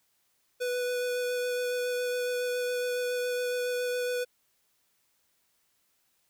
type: tone with vibrato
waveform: square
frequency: 493.9 Hz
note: B4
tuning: in tune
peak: -29 dBFS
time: 0.6-4.25 s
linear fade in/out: 20 ms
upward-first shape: sine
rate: 7.2 Hz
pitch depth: 9 cents each way
effects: white hiss -72 dBFS RMS until 6.29 s